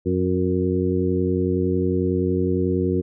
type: harmonic tone with a mistuned harmonic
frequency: 90.9 Hz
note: F#2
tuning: 30 cents flat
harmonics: 1 / 2 / 3 / 4 / 5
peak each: -25 / -25 / -25 / -23 / -27 dBFS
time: 0.05-3.02 s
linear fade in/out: 20 ms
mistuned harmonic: 5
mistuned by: +29 cents
effects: none